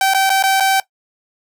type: tone with dropouts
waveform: sawtooth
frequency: 773 Hz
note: G5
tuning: 24 cents flat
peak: -8 dBFS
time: 0.01-0.8 s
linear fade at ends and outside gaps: 2 ms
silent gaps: 0.137-0.146 / 0.295-0.301 / 0.426-0.437 / 0.6-0.605 s
effects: noise-tail reverb RT60 0.1 s tail -18 dB re dry